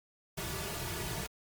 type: noise with comb filter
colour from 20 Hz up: pink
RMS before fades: -38 dBFS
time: 0.37-1.27 s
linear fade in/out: 10 ms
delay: 3.8 ms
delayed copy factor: -0.85
effects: Opus 48 kbps